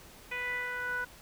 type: tone with low-pass filter sweep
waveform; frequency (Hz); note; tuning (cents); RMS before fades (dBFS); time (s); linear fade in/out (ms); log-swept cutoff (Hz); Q
10% pulse; 494.3; B4; +1; -35; 0.31-1.05; 10; 2300 to 1400; 6.1
effects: pink hiss -53 dBFS RMS until 1.21 s